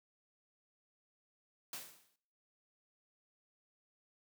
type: noise with exponential decay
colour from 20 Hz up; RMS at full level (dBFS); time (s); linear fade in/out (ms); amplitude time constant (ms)
white; -42; 1.73-2.16; 2; 93
effects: noise-tail reverb RT60 0.7 s tail -22 dB re dry + high-pass 100 Hz 12 dB/octave